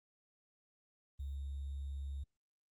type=tone with sample-and-hold; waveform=sine; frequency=69.3 Hz; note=C#2; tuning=in tune; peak=-39 dBFS; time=1.19-2.24 s; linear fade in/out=10 ms; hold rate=3675 Hz; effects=Opus 24 kbps